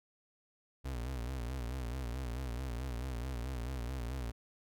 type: tone with vibrato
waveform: 35% pulse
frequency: 62.2 Hz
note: B1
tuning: 13 cents sharp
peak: -35 dBFS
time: 0.84-4.32 s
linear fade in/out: 20 ms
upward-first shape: sine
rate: 4.6 Hz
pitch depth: 130 cents each way
effects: none